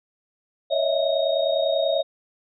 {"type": "tone cluster", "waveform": "sine", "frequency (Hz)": [555, 634, 664, 3734], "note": ["C#5", "D#5", "E5", "A#7"], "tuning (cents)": [2, 32, 12, 2], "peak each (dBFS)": [-23, -24, -25, -30], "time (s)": [0.7, 2.03], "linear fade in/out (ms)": 20, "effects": []}